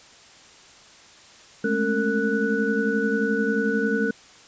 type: tone cluster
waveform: sine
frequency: 209.8 / 221.1 / 273.1 / 455.8 / 1479 Hz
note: G#3 / A3 / C#4 / A#4 / F#6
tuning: +18 / +9 / -26 / -39 / -1 cents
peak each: -26 / -28 / -28 / -25 / -27 dBFS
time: 1.64-4.11 s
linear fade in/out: 5 ms
effects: white hiss -49 dBFS RMS until 4.47 s + resampled to 16000 Hz